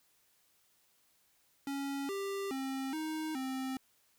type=tone with pitch steps; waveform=square; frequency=277.7 / 394.9 / 267.3 / 313.3 / 262.8 Hz; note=C#4 / G4 / C4 / D#4 / C4; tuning=+3 / +13 / +37 / +12 / +8 cents; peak=-36 dBFS; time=1.67-3.77 s; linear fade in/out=2 ms; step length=420 ms; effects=white hiss -71 dBFS RMS until 4.18 s